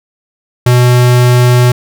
square tone, 123.47 Hz, B2, in tune, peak -5 dBFS, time 0.66-1.72 s, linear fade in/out 5 ms, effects none

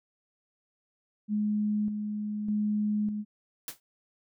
sine tone with tremolo, 210 Hz, G#3, 19 cents sharp, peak -25 dBFS, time 1.28-3.25 s, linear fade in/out 50 ms, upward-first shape square, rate 0.83 Hz, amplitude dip 45%
white noise with exponential decay, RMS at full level -33 dBFS, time 3.68-3.8 s, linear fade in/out 1 ms, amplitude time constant 24 ms
effects none

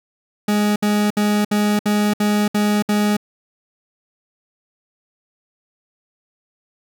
40% pulse tone bursts, 208.2 Hz, G#3, 5 cents sharp, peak -14 dBFS, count 8, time 0.48-3.168 s, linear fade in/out 5 ms, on 280 ms, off 64 ms, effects none

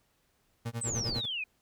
35% pulse tone with tremolo, 116.54 Hz, A#2, in tune, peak -30 dBFS, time 0.65-1.26 s, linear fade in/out 10 ms, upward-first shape sine, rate 10 Hz, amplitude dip 100%
sine exponential sweep, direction down, 8372 to 2422 Hz, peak -32 dBFS, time 0.81-1.44 s, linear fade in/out 5 ms
pink low-pass noise, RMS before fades -40 dBFS, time 0.86-1.2 s, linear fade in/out 10 ms, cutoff 540 Hz, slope 12 dB/octave
effects pink hiss -72 dBFS RMS until 1.61 s

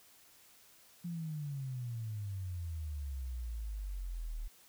sine exponential sweep, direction down, 175.8 to 36.71 Hz, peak -37 dBFS, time 1.04-4.48 s, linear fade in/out 10 ms, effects white hiss -62 dBFS RMS until 4.68 s

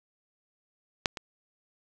clicks, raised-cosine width 0.2 ms, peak -6 / -19 dBFS, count 2, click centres 1.058 / 1.172 s, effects none

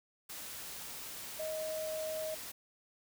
sine tone in noise, 628 Hz, D#5, 16 cents sharp, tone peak -36 dBFS, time 1.39-2.35 s, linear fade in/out 10 ms, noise white, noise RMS -45 dBFS, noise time 0.29-2.52 s, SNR +6 dB, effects none

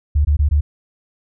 sine tone bursts, 73.42 Hz, D2, in tune, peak -11 dBFS, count 4, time 0.15-0.61 s, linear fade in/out 10 ms, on 100 ms, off 20 ms, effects none

